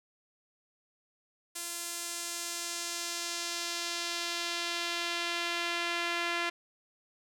sawtooth tone with band-pass filter sweep, 343.4 Hz, F4, 29 cents flat, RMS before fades -35 dBFS, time 1.55-6.5 s, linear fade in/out 10 ms, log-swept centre 9400 to 2300 Hz, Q 1.1, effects none

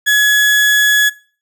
35% pulse tone, 1690 Hz, G#6, 30 cents sharp, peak -7 dBFS, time 0.06-1.1 s, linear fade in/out 20 ms, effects noise-tail reverb RT60 0.4 s tail -20 dB re dry

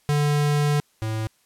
square tone pair in turn, 146.83 / 110 Hz, D3 / A2, 0 / 0 cents, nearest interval perfect fourth, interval 500 cents, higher first, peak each -19 / -25 dBFS, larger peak first, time 0.09-0.8 / 1.02-1.27 s, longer first, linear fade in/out 0 ms, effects white hiss -63 dBFS RMS until 1.45 s + low-pass 12000 Hz 12 dB/octave

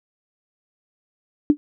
sine tone with exponential decay, 294.6 Hz, D4, 6 cents sharp, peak -6 dBFS, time 1.5-1.57 s, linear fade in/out 0 ms, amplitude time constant 15 ms, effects none

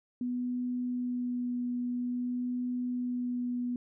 sine tone with vibrato, 246.3 Hz, B3, 5 cents flat, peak -30 dBFS, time 0.21-3.76 s, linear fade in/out 2 ms, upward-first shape sine, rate 0.5 Hz, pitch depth 10 cents each way, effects none

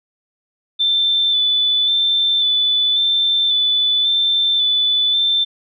sine tone with vibrato, 3520 Hz, A7, in tune, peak -13 dBFS, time 0.79-5.45 s, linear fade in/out 20 ms, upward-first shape square, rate 0.92 Hz, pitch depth 17 cents each way, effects none

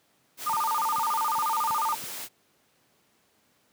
white noise, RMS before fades -37 dBFS, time 0.37-2.29 s, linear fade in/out 50 ms
sine tone with vibrato, 1046.5 Hz, C6, in tune, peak -24 dBFS, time 0.46-1.95 s, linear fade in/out 10 ms, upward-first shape square, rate 14 Hz, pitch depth 260 cents each way
clicks, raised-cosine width 5 ms, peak -30 dBFS, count 5, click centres 0.539 / 0.984 / 1.383 / 1.706 / 2.038 s
effects pink hiss -66 dBFS RMS until 3.72 s + high-pass 150 Hz 12 dB/octave

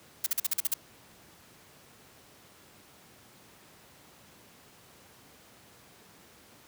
blue noise bursts, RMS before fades -27 dBFS, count 8, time 0.24-0.74 s, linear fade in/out 5 ms, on 24 ms, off 44 ms, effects pink hiss -56 dBFS RMS until 6.67 s + high-pass 100 Hz 12 dB/octave

